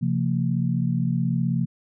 sine tone cluster, 132.4 / 171.6 / 227.1 Hz, C3 / F3 / A#3, +21 / -30 / -45 cents, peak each -24 / -24 / -27 dBFS, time 0.01-1.66 s, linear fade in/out 20 ms, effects none

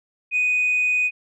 sine tone, 2489 Hz, D#7, in tune, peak -16 dBFS, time 0.31-1.11 s, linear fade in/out 50 ms, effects tanh soft clip ceiling -14 dBFS

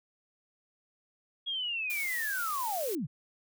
sine linear sweep, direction down, 3322 to 110 Hz, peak -31 dBFS, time 1.46-3.07 s, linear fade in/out 20 ms
blue noise, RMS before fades -39 dBFS, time 1.9-2.95 s, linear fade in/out 0 ms
effects none

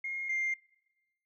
sine tone pair in turn, 2140 / 2106 Hz, C7 / C7, +38 / +11 cents, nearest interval unison, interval 27 cents, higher first, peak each -33 / -28 dBFS, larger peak second, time 0.04-0.29 / 0.29-0.54 s, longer neither, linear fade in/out 5 ms, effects noise-tail reverb RT60 1.0 s tail -23 dB re dry + tanh soft clip ceiling -26 dBFS

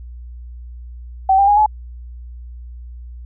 sine tone with pitch steps, 767 / 794.5 / 823 / 852.5 Hz, G5 / G5 / G#5 / G#5, -38 / +23 / -16 / +45 cents, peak -9 dBFS, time 1.29-1.662 s, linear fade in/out 5 ms, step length 93 ms, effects added 60 Hz sine -31 dBFS peak until 3.25 s

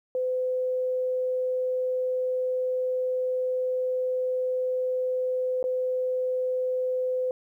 sine tone with dropouts, 509 Hz, C5, 48 cents flat, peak -24 dBFS, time 0.15-7.31 s, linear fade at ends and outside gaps 1 ms, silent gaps 5.628-5.64 s, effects 11-bit

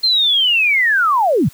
sine linear sweep, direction down, 4213 to 98 Hz, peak -11 dBFS, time 0.03-1.49 s, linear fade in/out 10 ms, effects white hiss -45 dBFS RMS until 1.53 s

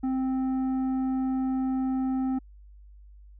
triangle tone with tanh clipping, 261.6 Hz, C4, in tune, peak -26 dBFS, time 0.03-2.39 s, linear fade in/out 10 ms, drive 12 dB, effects added 50 Hz sine -47 dBFS peak until 3.39 s

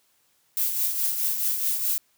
violet noise with tremolo, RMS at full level -23 dBFS, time 0.57-1.98 s, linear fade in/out 0 ms, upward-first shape triangle, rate 4.7 Hz, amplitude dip 55%, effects white hiss -66 dBFS RMS until 2.17 s + high-pass 60 Hz 12 dB/octave

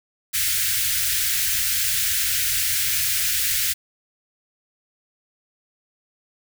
white band-stop noise, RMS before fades -22 dBFS, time 0.33-3.74 s, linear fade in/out 20 ms, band 130 to 1500 Hz, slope 48 dB/octave, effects none

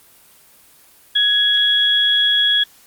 sine tone pair together, 1669 / 3338 Hz, G#6 / G#7, +8 / +8 cents, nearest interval octave, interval 1200 cents, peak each -20 / -13 dBFS, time 1.15-2.64 s, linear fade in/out 10 ms, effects white hiss -49 dBFS RMS until 2.86 s + Opus 24 kbps

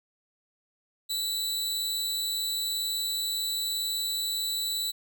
sawtooth tone with amplitude modulation, 3951 Hz, B7, in tune, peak -22 dBFS, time 1.09-4.92 s, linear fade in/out 20 ms, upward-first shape sine, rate 221 Hz, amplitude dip 65%, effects none

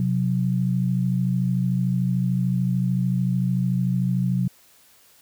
sine tone pair together, 129.12 / 182.6 Hz, C3 / F#3, -23 / -23 cents, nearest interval tritone, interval 600 cents, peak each -22 dBFS, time 0-4.48 s, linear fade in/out 2 ms, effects white hiss -55 dBFS RMS until 5.21 s

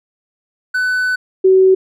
triangle / sine tone pair in turn, 1500 / 377.9 Hz, F#6 / F#4, +23 / +37 cents, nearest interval 2 octaves, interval 2386 cents, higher first, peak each -12 / -6 dBFS, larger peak second, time 0.74-1.16 / 1.44-1.75 s, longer first, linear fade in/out 10 ms, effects none

